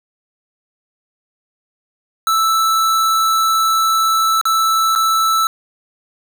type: tone with dropouts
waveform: square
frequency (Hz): 1318.5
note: E6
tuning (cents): 0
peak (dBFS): -13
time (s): 2.27-5.47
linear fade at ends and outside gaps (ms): 1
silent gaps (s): 4.413-4.454 / 4.952-4.959
effects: none